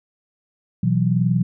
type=chord; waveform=sine; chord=B suspended fourth; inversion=none; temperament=just; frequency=123.47 / 164.63 / 185.21 Hz; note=B2 / E3 / F#3; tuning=0 / -2 / +2 cents; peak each=-20 dBFS; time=0.83-1.43 s; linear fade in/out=5 ms; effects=none